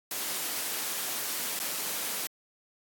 white noise with dropouts, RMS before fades -33 dBFS, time 0.11-2.27 s, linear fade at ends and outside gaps 2 ms, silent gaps 1.592-1.599 s, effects high-pass 200 Hz 12 dB/octave + AAC 64 kbps

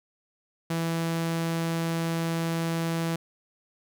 sawtooth tone, 165.5 Hz, E3, 7 cents sharp, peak -22 dBFS, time 0.7-3.16 s, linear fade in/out 5 ms, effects none

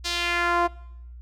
sawtooth tone with band-pass filter sweep, 347.1 Hz, F4, 11 cents flat, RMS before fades -24 dBFS, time 0.04-0.68 s, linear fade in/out 20 ms, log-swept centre 4800 to 820 Hz, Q 1.8, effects noise-tail reverb RT60 0.8 s tail -22 dB re dry + added 60 Hz sine -39 dBFS peak until 1.21 s

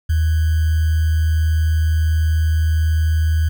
sine tone with sample-and-hold, 79.3 Hz, D#2, 33 cents sharp, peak -13 dBFS, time 0.09-3.49 s, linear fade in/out 10 ms, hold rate 1575 Hz, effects none

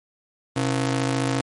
sawtooth ring-modulated tone, 200.3 Hz, G3, 38 cents sharp, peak -14 dBFS, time 0.56-1.41 s, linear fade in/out 5 ms, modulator 72.9 Hz, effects MP3 48 kbps

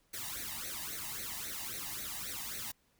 white noise with flanger, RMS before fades -41 dBFS, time 0.13-2.72 s, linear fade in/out 10 ms, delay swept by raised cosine 0.48 to 1.08 ms, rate 3.7 Hz, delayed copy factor +0.85, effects pink hiss -72 dBFS RMS until 2.99 s

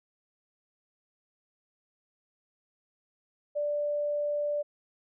sine tone, 587.3 Hz, D5, in tune, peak -27 dBFS, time 3.55-4.63 s, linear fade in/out 20 ms, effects none

